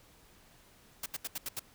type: noise bursts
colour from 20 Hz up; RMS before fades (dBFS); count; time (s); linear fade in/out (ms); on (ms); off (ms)
white; -37; 6; 1.03-1.595; 5; 30; 77
effects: pink hiss -61 dBFS RMS until 1.74 s